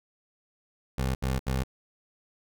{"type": "tone bursts", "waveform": "20% pulse", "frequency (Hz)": 65.41, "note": "C2", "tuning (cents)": 0, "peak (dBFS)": -21, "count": 3, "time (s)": [0.98, 1.636], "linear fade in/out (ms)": 5, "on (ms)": 170, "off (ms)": 73, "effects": []}